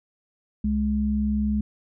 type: tone pair together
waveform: sine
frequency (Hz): 70.06 / 210.2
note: C#2 / G#3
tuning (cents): +19 / +21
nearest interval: octave + perfect fifth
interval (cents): 1902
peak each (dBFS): -26 / -22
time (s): 0.64-1.61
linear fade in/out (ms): 5
effects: none